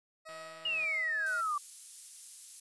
20% pulse tone with tremolo, 637 Hz, D#5, 41 cents sharp, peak -39 dBFS, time 0.25-1.42 s, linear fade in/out 20 ms, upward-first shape sine, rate 2 Hz, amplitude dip 45%
click train, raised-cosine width 0.3 ms, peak -38 dBFS, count 92, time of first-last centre 0.29-0.845 s, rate 164 Hz
sine exponential sweep, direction down, 2902 to 1143 Hz, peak -30 dBFS, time 0.65-1.58 s, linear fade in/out 5 ms
pink high-pass noise, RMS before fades -47 dBFS, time 1.26-2.6 s, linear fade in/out 5 ms, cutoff 9900 Hz, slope 12 dB/octave
effects resampled to 24000 Hz

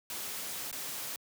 white noise with dropouts, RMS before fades -39 dBFS, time 0.1-1.16 s, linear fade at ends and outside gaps 1 ms, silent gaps 0.713-0.727 s, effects high-pass 100 Hz 12 dB/octave

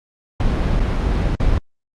brown noise with dropouts, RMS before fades -17 dBFS, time 0.4-1.58 s, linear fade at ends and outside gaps 2 ms, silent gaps 0.797-0.802 / 1.353-1.399 s, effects low-pass 5000 Hz 12 dB/octave + Opus 48 kbps

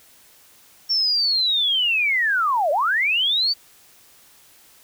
sine linear two-way sweep, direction down then up, 5490 to 552 to 4652 Hz, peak -17 dBFS, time 0.89-3.54 s, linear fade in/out 20 ms, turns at 2.71 s, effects white hiss -52 dBFS RMS until 4.83 s

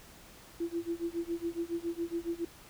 sine tone with tremolo, 338.6 Hz, E4, 46 cents sharp, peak -29 dBFS, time 0.6-2.45 s, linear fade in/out 5 ms, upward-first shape sine, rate 7.2 Hz, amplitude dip 95%, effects pink hiss -54 dBFS RMS until 2.69 s

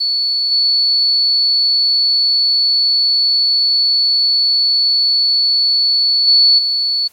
sine tone with level steps, 4435 Hz, C#8, in tune, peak -13 / -10 / -6 / -13 dBFS, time 0-7.08 s, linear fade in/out 10 ms, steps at 0.51 / 6.27 / 6.58 s, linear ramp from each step 10 ms, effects white hiss -50 dBFS RMS until 7.12 s + MP3 64 kbps

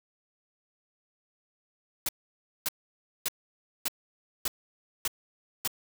white noise bursts, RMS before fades -29 dBFS, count 7, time 2.06-5.676 s, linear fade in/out 2 ms, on 28 ms, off 570 ms, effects none

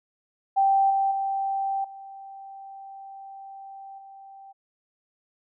sine tone with level steps, 782 Hz, G5, 4 cents flat, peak -17 / -20 / -24 / -39 / -43 dBFS, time 0.56-4.53 s, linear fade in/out 20 ms, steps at 0.9 / 1.11 / 1.84 / 3.98 s, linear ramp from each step 5 ms, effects none

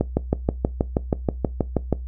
click train, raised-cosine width 2 ms, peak -5 dBFS, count 13, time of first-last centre 0.01-1.927 s, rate 6.26 Hz, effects noise-tail reverb RT60 0.2 s tail -20 dB re dry + added 62 Hz sine -29 dBFS peak until 2.07 s

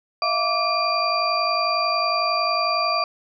sine tone cluster, 645 / 696 / 1161 / 2418 / 4705 Hz, E5 / F5 / D6 / D7 / D8, -38 / -6 / -20 / +50 / +2 cents, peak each -27 / -27 / -22 / -29 / -26 dBFS, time 0.22-3.04 s, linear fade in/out 2 ms, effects none

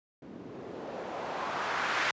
blue noise with low-pass filter sweep, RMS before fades -35 dBFS, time 0.22-2.11 s, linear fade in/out 2 ms, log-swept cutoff 240 to 1800 Hz, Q 1.4, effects high-pass 100 Hz 12 dB/octave + resampled to 16000 Hz

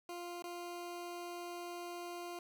20% pulse tone with dropouts, 349.2 Hz, F4, in tune, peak -38 dBFS, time 0.09-2.39 s, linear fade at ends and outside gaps 2 ms, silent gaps 0.423-0.44 s, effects none

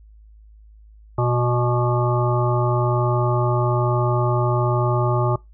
harmonic tone with a mistuned harmonic, 122.1 Hz, B2, 19 cents flat, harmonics 1 / 3 / 5 / 7 / 9 / 10, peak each -19 / -24 / -26 / -27 / -29 / -29 dBFS, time 1.18-5.36 s, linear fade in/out 5 ms, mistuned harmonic 10, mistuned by -30 cents, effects noise-tail reverb RT60 0.2 s tail -23 dB re dry + added 53 Hz sine -44 dBFS peak until 5.53 s

